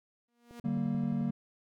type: tone with exponential growth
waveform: sawtooth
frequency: 237.8 Hz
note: A#3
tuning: 35 cents sharp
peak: -39 dBFS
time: 0.28-0.6 s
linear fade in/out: 5 ms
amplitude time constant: 69 ms
type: click train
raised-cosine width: 2 ms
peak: -37 dBFS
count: 10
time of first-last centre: 0.51-1.299 s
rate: 11.4 Hz
type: chord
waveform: triangle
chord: G minor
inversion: second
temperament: equal with one note detuned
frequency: 146.83 / 192.19 / 233.1 Hz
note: D3 / G3 / Bb3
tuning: 0 / -34 / 0 cents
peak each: -33 / -32 / -30 dBFS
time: 0.64-1.31 s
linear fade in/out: 10 ms
effects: none